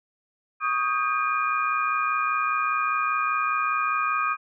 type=tone cluster; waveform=sine; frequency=1121 / 1246 / 1592 / 2436 Hz; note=C#6 / D#6 / G6 / D#7; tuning=+19 / +2 / +26 / -37 cents; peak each=-29 / -24 / -31 / -30 dBFS; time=0.6-4.37 s; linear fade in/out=50 ms; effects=none